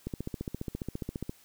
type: click train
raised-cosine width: 3 ms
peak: -21 dBFS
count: 19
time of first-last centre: 0.07-1.294 s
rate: 14.7 Hz
effects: white hiss -60 dBFS RMS until 1.44 s